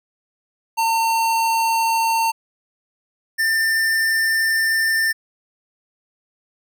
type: tone pair in turn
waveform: square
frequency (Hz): 907 / 1793.7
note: A#5 / A6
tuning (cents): -48 / +33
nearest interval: octave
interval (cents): 1181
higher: second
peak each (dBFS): -17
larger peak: neither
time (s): 0.77-2.32 / 3.38-5.13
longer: second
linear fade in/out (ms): 20
effects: none